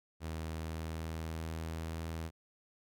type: tone with pitch glide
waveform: sawtooth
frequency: 80 to 81.35 Hz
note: D#2 to E2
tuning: +49 to -22 cents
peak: -34 dBFS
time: 0.2-2.31 s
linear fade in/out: 50 ms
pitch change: +29 cents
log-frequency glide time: 0.53-1.99 s
effects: none